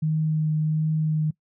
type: tone with vibrato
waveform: sine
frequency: 155.56 Hz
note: D#3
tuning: in tune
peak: -20 dBFS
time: 0.02-1.31 s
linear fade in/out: 10 ms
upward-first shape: triangle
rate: 1.4 Hz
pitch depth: 14 cents each way
effects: noise-tail reverb RT60 0.1 s tail -22 dB re dry